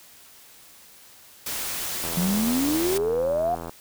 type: noise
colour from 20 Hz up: white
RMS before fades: -30 dBFS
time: 1.46-2.98 s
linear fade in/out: 5 ms
type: click train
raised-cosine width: 1 ms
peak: -20 dBFS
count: 139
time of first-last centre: 2.04-3.695 s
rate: 83.4 Hz
type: exponential sweep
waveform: sine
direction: up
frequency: 170.3 to 729 Hz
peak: -21 dBFS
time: 2.17-3.55 s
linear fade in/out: 5 ms
effects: white hiss -50 dBFS RMS until 3.8 s